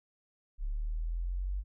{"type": "linear sweep", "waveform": "sine", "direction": "up", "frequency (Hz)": [34.56, 49], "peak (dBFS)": -31, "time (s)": [0.58, 1.64], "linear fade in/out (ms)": 50, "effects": []}